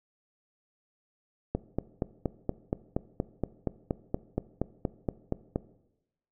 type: click train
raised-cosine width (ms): 2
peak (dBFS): -14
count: 18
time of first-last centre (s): 1.55-5.559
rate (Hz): 4.24
effects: noise-tail reverb RT60 0.9 s tail -18 dB re dry